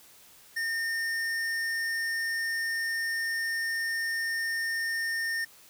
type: tone with tanh clipping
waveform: sine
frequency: 1822 Hz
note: A#6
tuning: 40 cents flat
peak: -30 dBFS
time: 0.56-5.45 s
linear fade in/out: 10 ms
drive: 16 dB
effects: white hiss -55 dBFS RMS until 5.69 s